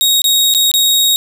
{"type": "tone with dropouts", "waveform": "sawtooth", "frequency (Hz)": 3768, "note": "A#7", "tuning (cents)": 18, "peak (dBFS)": -6, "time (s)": [0.01, 1.16], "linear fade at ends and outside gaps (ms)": 0, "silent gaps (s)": [[0.218, 0.242], [0.539, 0.548], [0.715, 0.739]], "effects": []}